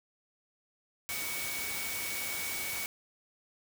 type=tone in noise; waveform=sine; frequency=2246 Hz; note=C#7; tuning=22 cents sharp; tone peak=-39 dBFS; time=1.09-2.86 s; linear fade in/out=0 ms; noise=white; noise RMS=-37 dBFS; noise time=1.09-2.86 s; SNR=-5 dB; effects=none